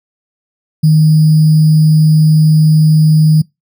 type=tone with sample-and-hold; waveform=sine; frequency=155.56 Hz; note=D#3; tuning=in tune; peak=-4 dBFS; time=0.83-3.42 s; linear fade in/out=10 ms; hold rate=4900 Hz; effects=noise-tail reverb RT60 0.2 s tail -25 dB re dry